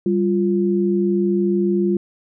sine tone pair together, 196 / 349.2 Hz, G3 / F4, 0 / 0 cents, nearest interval minor seventh, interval 1000 cents, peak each -18 dBFS, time 0.06-1.97 s, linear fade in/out 2 ms, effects none

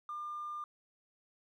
triangle tone, 1200 Hz, D6, 37 cents sharp, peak -35 dBFS, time 0.09-0.64 s, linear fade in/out 2 ms, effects tanh soft clip ceiling -36 dBFS

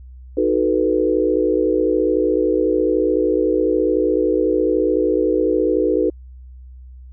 sine chord, B dominant seventh, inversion first, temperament equal, 311.1 / 370 / 440 / 493.9 Hz, D#4 / F#4 / A4 / B4, 0 / 0 / 0 / 0 cents, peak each -20 dBFS, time 0.37-6.1 s, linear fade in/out 5 ms, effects added 63 Hz sine -36 dBFS peak until 7.12 s

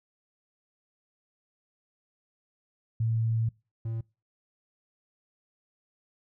sine / triangle tone pair in turn, 113.2 / 113.2 Hz, A2 / A2, +50 / +50 cents, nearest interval unison, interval 0 cents, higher neither, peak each -24 / -28 dBFS, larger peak first, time 3-3.49 / 3.85-4.01 s, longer first, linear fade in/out 5 ms, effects noise-tail reverb RT60 0.3 s tail -25 dB re dry

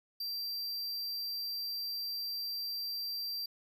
square tone, 4708 Hz, D8, 3 cents sharp, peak -36 dBFS, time 0.2-3.46 s, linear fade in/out 5 ms, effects 13-bit

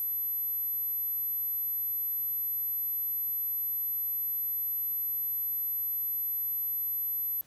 sine tone, 12000 Hz, F#9, 23 cents sharp, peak -29 dBFS, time 0-7.41 s, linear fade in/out 0 ms, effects pink hiss -61 dBFS RMS until 7.46 s + high-pass 60 Hz 12 dB/octave

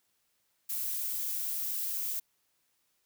violet noise with amplitude modulation, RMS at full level -32 dBFS, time 0.69-2.2 s, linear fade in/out 10 ms, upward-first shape sine, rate 283 Hz, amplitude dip 45%, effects white hiss -75 dBFS RMS until 3.05 s

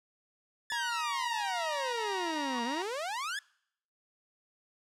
sawtooth exponential two-way sweep, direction down then up, 1761 to 228.4 to 1761 Hz, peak -30 dBFS, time 0.7-3.39 s, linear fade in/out 2 ms, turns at 2.64 s
harmonic tone, 943 Hz, A#5, 20 cents sharp, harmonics 1 / 2 / 3 / 4 / 5 / 6, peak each -35 / -41 / -45 / -47 / -49 / -51 dBFS, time 0.72-2.82 s, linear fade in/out 0 ms
triangle tone with exponential growth, 1125 Hz, C#6, 25 cents sharp, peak -34 dBFS, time 2.43-2.59 s, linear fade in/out 0 ms, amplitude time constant 33 ms
effects noise-tail reverb RT60 0.7 s tail -25 dB re dry + low-pass 9000 Hz 12 dB/octave

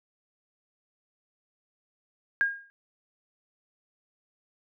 sine tone with exponential decay, 1622 Hz, G#6, 41 cents flat, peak -18 dBFS, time 2.41-2.7 s, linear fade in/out 0 ms, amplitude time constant 61 ms, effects none

